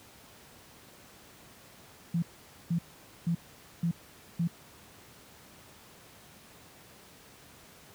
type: tone bursts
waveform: sine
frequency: 169.2 Hz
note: E3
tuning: 45 cents sharp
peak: -25 dBFS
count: 5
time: 2.14-4.475 s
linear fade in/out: 5 ms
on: 83 ms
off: 480 ms
effects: pink hiss -54 dBFS RMS until 7.94 s + high-pass 80 Hz 12 dB/octave